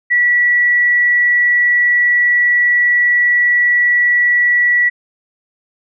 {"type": "tone", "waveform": "sine", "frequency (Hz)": 1945, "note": "B6", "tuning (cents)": -27, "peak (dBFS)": -9, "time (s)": [0.1, 4.9], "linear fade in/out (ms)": 20, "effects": []}